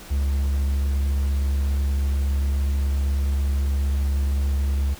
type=tone; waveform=triangle; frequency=69.3 Hz; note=C#2; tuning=in tune; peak=-17 dBFS; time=0.1-4.95 s; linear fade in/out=20 ms; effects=pink hiss -42 dBFS RMS until 4.99 s